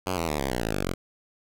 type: tone with pitch steps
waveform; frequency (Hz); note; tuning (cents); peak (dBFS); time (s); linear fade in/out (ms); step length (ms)
5% pulse; 92.5 / 83.37 / 75.13 / 67.71 / 61.03 / 55 / 49.57 / 44.67; F#2 / E2 / D2 / C#2 / B1 / A1 / G1 / F1; 0 / +20 / +40 / -40 / -20 / 0 / +20 / +40; -15; 0.06-0.94; 10; 110
effects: none